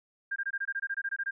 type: tone bursts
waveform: sine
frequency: 1600 Hz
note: G6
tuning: 35 cents sharp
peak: -29 dBFS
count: 14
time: 0.31-1.31 s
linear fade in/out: 10 ms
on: 51 ms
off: 22 ms
effects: none